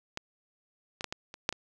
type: clicks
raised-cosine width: 0.2 ms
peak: -17 / -19 / -15 / -17 / -26 / -8 / -20 dBFS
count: 7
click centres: 0.174 / 1.009 / 1.043 / 1.125 / 1.341 / 1.491 / 1.526 s
effects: none